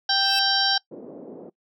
harmonic tone, 784 Hz, G5, in tune, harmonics 1 / 2 / 4 / 5 / 6 / 7, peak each -26 / -26 / -26 / -26 / -26 / -26 dBFS, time 0.09-0.78 s, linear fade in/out 5 ms
sawtooth tone with exponential growth, 2642 Hz, E7, 3 cents sharp, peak -23 dBFS, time 0.09-0.39 s, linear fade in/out 1 ms, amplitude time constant 65 ms
white band-pass noise, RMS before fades -40 dBFS, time 0.91-1.5 s, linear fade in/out 10 ms, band 200 to 490 Hz, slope 24 dB/octave
effects noise-tail reverb RT60 0.1 s tail -22 dB re dry

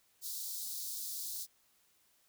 white high-pass noise, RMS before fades -41 dBFS, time 0.21-1.47 s, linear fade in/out 50 ms, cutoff 3900 Hz, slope 48 dB/octave, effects white hiss -71 dBFS RMS until 2.28 s

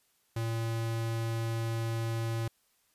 square tone, 114.2 Hz, A#2, 35 cents flat, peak -31 dBFS, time 0.36-2.48 s, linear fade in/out 5 ms, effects white hiss -71 dBFS RMS until 2.94 s + resampled to 32000 Hz

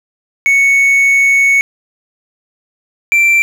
triangle tone pair in turn, 2217 / 2349 Hz, C#7 / D7, 0 / 0 cents, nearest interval minor second, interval 100 cents, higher second, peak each -5 dBFS, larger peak neither, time 0.46-1.61 / 3.12-3.42 s, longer first, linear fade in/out 0 ms, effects 7-bit

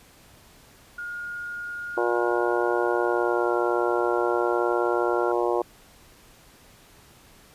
sine tone with pitch glide, 1426 to 1380.6 Hz, F6 to F6, +36 to -20 cents, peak -31 dBFS, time 0.98-5.32 s, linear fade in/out 5 ms, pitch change -56 cents, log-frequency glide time 3.06-3.53 s
harmonic tone, 119.3 Hz, A#2, 41 cents sharp, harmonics 3 / 4 / 5 / 6 / 7 / 8 / 9, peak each -25 / -27 / -29 / -31 / -32 / -33 / -34 dBFS, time 1.97-5.62 s, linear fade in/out 5 ms
effects pink hiss -53 dBFS RMS until 7.54 s + resampled to 32000 Hz

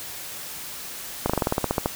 slowing click train, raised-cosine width 1 ms, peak -7 dBFS, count 12, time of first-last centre 1.26-1.859 s, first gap 36 ms, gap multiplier 1.08, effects white hiss -36 dBFS RMS until 1.95 s

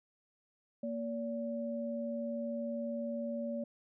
sine tone pair together, 233.1 / 574 Hz, A#3 / D5, 0 / -40 cents, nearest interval octave + major third, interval 1560 cents, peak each -37 / -38 dBFS, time 0.83-3.64 s, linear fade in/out 5 ms, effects none

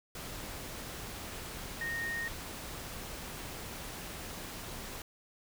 sine tone in noise, 1852 Hz, A#6, 12 cents flat, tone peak -34 dBFS, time 1.81-2.28 s, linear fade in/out 2 ms, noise pink, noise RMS -43 dBFS, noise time 0.15-5.02 s, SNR +6 dB, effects none

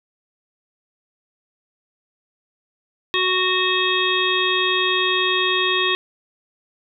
harmonic tone with a mistuned harmonic, 370 Hz, F#4, in tune, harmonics 1 / 3 / 5 / 7 / 9 / 10, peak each -24 / -24 / -24 / -24 / -24 / -24 dBFS, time 3.14-5.95 s, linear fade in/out 0 ms, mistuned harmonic 9, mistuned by -22 cents, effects none

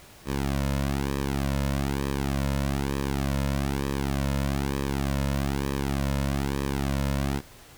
sawtooth tone with flanger, 69 Hz, C#2, 7 cents flat, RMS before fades -27 dBFS, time 0.25-7.42 s, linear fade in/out 50 ms, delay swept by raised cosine 1.4 to 2.6 ms, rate 1.1 Hz, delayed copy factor -1, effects pink hiss -50 dBFS RMS until 7.77 s

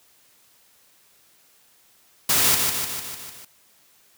white noise with echo, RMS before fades -19 dBFS, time 2.29-2.55 s, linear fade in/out 5 ms, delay 150 ms, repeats 6, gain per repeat -4 dB, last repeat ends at 3.45 s, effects white hiss -58 dBFS RMS until 4.17 s + high-pass 60 Hz 12 dB/octave

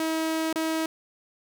sawtooth tone with dropouts, 320.5 Hz, E4, 49 cents flat, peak -21 dBFS, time 0-0.86 s, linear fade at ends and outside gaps 2 ms, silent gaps 0.528-0.558 s, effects none

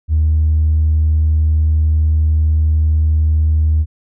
triangle tone with tanh clipping, 77.78 Hz, D#2, in tune, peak -10 dBFS, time 0.08-3.86 s, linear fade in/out 50 ms, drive 5 dB, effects none

